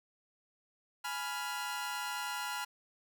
sawtooth chord, F diminished, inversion first, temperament equal with one note detuned, 836.4 / 987.8 / 1396.9 Hz, Ab5 / Cb6 / F6, +12 / 0 / 0 cents, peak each -38 / -37 / -36 dBFS, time 1.04-2.65 s, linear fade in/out 10 ms, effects none

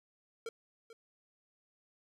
square tone with echo, 456.7 Hz, A#4, 36 cents flat, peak -39 dBFS, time 0.46-0.49 s, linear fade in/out 2 ms, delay 440 ms, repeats 1, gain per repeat -13 dB, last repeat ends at 0.93 s, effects low-pass 9000 Hz 12 dB/octave + 13-bit

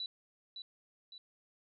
sine tone with echo, 3951 Hz, B7, in tune, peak -37 dBFS, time 0-0.06 s, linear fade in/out 2 ms, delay 560 ms, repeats 2, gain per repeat -6 dB, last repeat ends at 1.18 s, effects none

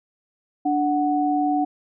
sine tone pair together, 293.7 / 740.7 Hz, D4 / F#5, 0 / +2 cents, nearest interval octave + major third, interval 1602 cents, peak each -21 dBFS, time 0.65-1.65 s, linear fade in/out 10 ms, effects none

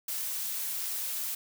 blue noise, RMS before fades -34 dBFS, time 0.08-1.35 s, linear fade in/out 5 ms, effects none

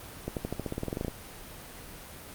accelerating click train, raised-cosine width 2 ms, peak -18 dBFS, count 15, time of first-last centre 0.28-1.082 s, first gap 88 ms, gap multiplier 0.93, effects pink hiss -45 dBFS RMS until 2.34 s + Opus 32 kbps

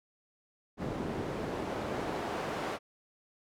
pink noise with band-pass filter sweep, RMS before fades -36 dBFS, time 0.77-2.79 s, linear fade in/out 50 ms, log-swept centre 270 to 760 Hz, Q 0.7, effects none

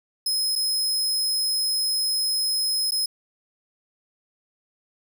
sawtooth tone with dropouts, 5120 Hz, D#8, 49 cents sharp, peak -19 dBFS, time 0.26-3.06 s, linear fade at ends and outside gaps 5 ms, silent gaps 0.555-0.559 / 2.909-2.919 s, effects none

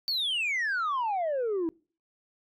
sine exponential sweep, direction down, 4600 to 315.4 Hz, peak -24 dBFS, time 0.08-1.69 s, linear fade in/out 0 ms, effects noise-tail reverb RT60 0.4 s tail -26 dB re dry + tanh soft clip ceiling -25 dBFS

